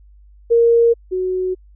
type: tone pair in turn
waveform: sine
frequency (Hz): 466.2 / 370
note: A#4 / F#4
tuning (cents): 0 / 0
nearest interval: major third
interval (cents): 400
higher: first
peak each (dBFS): -9 / -17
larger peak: first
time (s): 0.5-0.94 / 1.11-1.55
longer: neither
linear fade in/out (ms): 20
effects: added 50 Hz sine -43 dBFS peak until 1.75 s